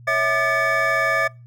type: tone cluster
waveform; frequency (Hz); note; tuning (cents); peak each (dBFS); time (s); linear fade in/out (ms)
triangle; 554 / 652 / 1198 / 1737 / 2259; C#5 / E5 / D6 / A6 / C#7; -1 / -19 / +34 / -23 / +32; -26 / -22 / -22 / -19 / -25; 0.07-1.28; 10
effects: noise-tail reverb RT60 0.3 s tail -25 dB re dry + added 120 Hz sine -41 dBFS peak until 1.46 s